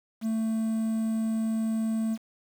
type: tone with quantisation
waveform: triangle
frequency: 222.4 Hz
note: A3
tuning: 19 cents sharp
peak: -23 dBFS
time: 0.21-2.18 s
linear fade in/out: 50 ms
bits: 8
effects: none